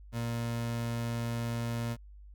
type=tone; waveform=30% pulse; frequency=117.2 Hz; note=A#2; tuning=10 cents sharp; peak=-29 dBFS; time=0.12-1.97 s; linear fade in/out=50 ms; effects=added 50 Hz sine -48 dBFS peak until 2.34 s